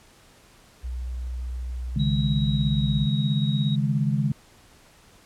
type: tone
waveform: sine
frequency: 62 Hz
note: B1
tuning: 7 cents sharp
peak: -28 dBFS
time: 0.83-3.07 s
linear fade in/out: 20 ms
type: chord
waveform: sine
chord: C# suspended second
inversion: none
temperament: equal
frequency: 138.59 / 155.56 / 207.7 Hz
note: C#3 / D#3 / G#3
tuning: 0 / 0 / 0 cents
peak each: -23 / -26 / -26 dBFS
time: 1.96-4.32 s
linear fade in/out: 5 ms
type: tone with pitch glide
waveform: sine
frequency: 3841 to 3801 Hz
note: B7 to A#7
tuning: -49 to +33 cents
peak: -33 dBFS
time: 1.99-3.76 s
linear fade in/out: 10 ms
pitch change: -18 cents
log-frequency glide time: 2.12-3.12 s
effects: pink hiss -54 dBFS RMS until 5.25 s + low-pass 11000 Hz 12 dB/octave